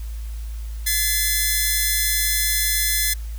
5% pulse tone pair together, 1725.6 / 2042 Hz, A6 / C7, -34 / -43 cents, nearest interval minor third, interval 291 cents, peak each -11 dBFS, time 0.86-3.14 s, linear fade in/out 10 ms, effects added 55 Hz sine -27 dBFS peak until 3.38 s + white hiss -48 dBFS RMS until 3.38 s

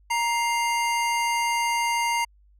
square tone pair together, 935.9 / 2101 Hz, A#5 / C7, +7 / +7 cents, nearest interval octave + major second, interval 1400 cents, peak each -24 / -28 dBFS, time 0.1-2.25 s, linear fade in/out 10 ms, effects added 50 Hz sine -54 dBFS peak until 2.59 s + low-pass 12000 Hz 12 dB/octave

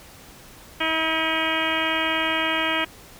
harmonic tone with a mistuned harmonic, 320.6 Hz, E4, 48 cents flat, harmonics 1 / 2 / 3 / 4 / 5 / 6 / 7 / 8 / 9 / 10, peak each -30 / -30 / -30 / -30 / -30 / -30 / -30 / -30 / -30 / -30 dBFS, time 0.8-2.85 s, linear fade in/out 10 ms, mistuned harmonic 8, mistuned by -49 cents, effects pink hiss -46 dBFS RMS until 3.19 s

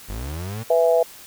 35% pulse linear sweep, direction up, 45.44 to 116.6 Hz, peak -26 dBFS, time 0.08-0.64 s, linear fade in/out 20 ms
harmonic tone, 165.4 Hz, E3, 6 cents sharp, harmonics 3 / 4 / 5, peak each -17 / -17 / -28 dBFS, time 0.7-1.03 s, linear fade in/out 5 ms
effects white hiss -43 dBFS RMS until 1.26 s

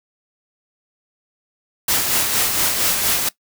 white noise with tremolo, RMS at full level -17 dBFS, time 1.88-3.29 s, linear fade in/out 5 ms, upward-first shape sine, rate 4.3 Hz, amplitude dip 40%, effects noise-tail reverb RT60 0.1 s tail -19 dB re dry

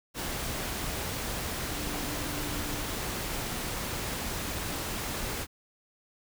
sine tone in noise, 293.7 Hz, D4, in tune, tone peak -40 dBFS, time 1.68-2.86 s, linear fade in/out 50 ms, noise pink, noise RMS -34 dBFS, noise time 0.14-5.47 s, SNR -9 dB, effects none

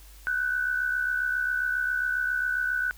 sine tone pair together, 1486.6 / 1554 Hz, F#6 / G6, +8 / -16 cents, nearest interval minor second, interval 76 cents, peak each -25 / -32 dBFS, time 0.27-2.91 s, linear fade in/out 0 ms, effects added 50 Hz sine -47 dBFS peak until 2.97 s + white hiss -54 dBFS RMS until 2.97 s

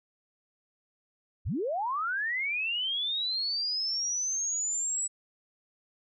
sine linear sweep, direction up, 43.65 to 7902 Hz, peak -28 dBFS, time 1.45-5.08 s, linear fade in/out 20 ms, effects none

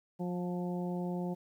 harmonic tone with a mistuned harmonic, 177.9 Hz, F3, 32 cents sharp, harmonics 1 / 2 / 3 / 4 / 5, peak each -34 / -40 / -44 / -46 / -48 dBFS, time 0.19-1.35 s, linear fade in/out 20 ms, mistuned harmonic 5, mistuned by -25 cents, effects 11-bit

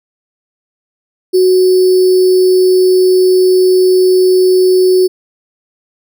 sine tone with sample-and-hold, 370 Hz, F#4, in tune, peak -5 dBFS, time 1.33-5.08 s, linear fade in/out 20 ms, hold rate 4900 Hz, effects none

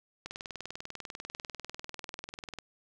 click train, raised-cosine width 0.2 ms, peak -23 dBFS, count 48, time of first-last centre 0.26-2.587 s, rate 20.2 Hz, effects none

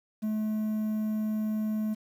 triangle tone with quantisation, 215.4 Hz, A3, 37 cents flat, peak -25 dBFS, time 0.22-1.95 s, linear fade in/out 20 ms, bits 9, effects none

